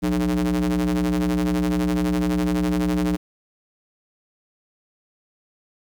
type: ring-modulated tone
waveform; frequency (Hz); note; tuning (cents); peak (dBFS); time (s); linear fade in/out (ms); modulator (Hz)
square; 61.74; B1; 0; -17; 0.02-3.17; 20; 241
effects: 9-bit